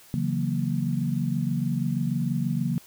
sine chord, F# dominant seventh, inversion second, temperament equal, 138.59 / 164.81 / 185 / 233.1 Hz, C#3 / E3 / F#3 / A#3, 0 / 0 / 0 / 0 cents, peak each -28 / -29 / -30 / -29 dBFS, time 0.14-2.78 s, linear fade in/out 0 ms, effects white hiss -52 dBFS RMS until 2.86 s

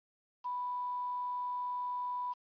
sine tone with quantisation, 987.8 Hz, B5, in tune, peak -34 dBFS, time 0.44-2.34 s, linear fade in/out 20 ms, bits 9, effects resampled to 11025 Hz

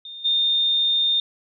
sine tone with level steps, 3637 Hz, A#7, 43 cents flat, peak -34 / -17 dBFS, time 0.05-1.2 s, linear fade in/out 2 ms, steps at 0.24 s, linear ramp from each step 20 ms, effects none

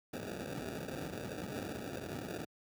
violet noise with sample-and-hold, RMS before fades -41 dBFS, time 0.13-2.45 s, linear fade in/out 5 ms, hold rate 1050 Hz, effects high-pass 100 Hz 12 dB/octave

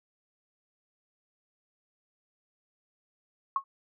sine tone with exponential decay, 1092 Hz, C#6, 26 cents flat, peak -20 dBFS, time 3.56-3.64 s, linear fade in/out 2 ms, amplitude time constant 16 ms, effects none

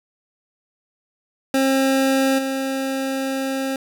25% pulse tone with level steps, 267.9 Hz, C4, 41 cents sharp, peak -12 / -18 dBFS, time 1.54-3.76 s, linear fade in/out 2 ms, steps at 2.38 s, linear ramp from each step 10 ms, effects none

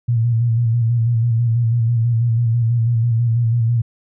sine tone with vibrato, 116.54 Hz, A#2, in tune, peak -13 dBFS, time 0.08-3.82 s, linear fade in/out 10 ms, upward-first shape square, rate 6.1 Hz, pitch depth 45 cents each way, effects none

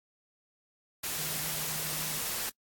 sine tone in noise, 155.56 Hz, D#3, in tune, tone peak -45 dBFS, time 1.15-2.19 s, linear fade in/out 10 ms, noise white, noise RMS -34 dBFS, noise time 1.03-2.5 s, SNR -14 dB, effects noise-tail reverb RT60 0.1 s tail -25 dB re dry + AAC 64 kbps

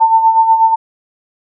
sine tone with tremolo, 897 Hz, A5, 33 cents sharp, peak -4 dBFS, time 0-0.76 s, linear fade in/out 20 ms, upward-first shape sine, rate 8.2 Hz, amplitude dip 60%, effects none

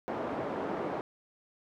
pink band-pass noise, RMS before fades -35 dBFS, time 0.08-1.01 s, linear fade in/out 0 ms, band 290 to 880 Hz, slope 12 dB/octave, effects none

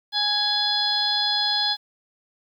harmonic tone with a mistuned harmonic, 830.6 Hz, G#5, in tune, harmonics 1 / 2 / 4 / 5 / 6, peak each -29 / -31 / -24 / -24 / -30 dBFS, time 0.12-1.77 s, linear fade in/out 50 ms, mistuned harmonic 4, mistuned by +36 cents, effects 9-bit

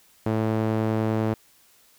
sawtooth tone with band-pass filter, 110 Hz, A2, in tune, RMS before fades -24 dBFS, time 0.26-1.34 s, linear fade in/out 5 ms, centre 390 Hz, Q 0.62, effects white hiss -58 dBFS RMS until 1.98 s

